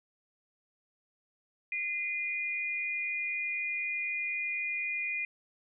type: tone pair together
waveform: sine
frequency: 2058 / 2438 Hz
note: C7 / D#7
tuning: -29 / -36 cents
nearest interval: minor third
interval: 293 cents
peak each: -37 / -32 dBFS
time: 1.72-5.25 s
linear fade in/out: 2 ms
effects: none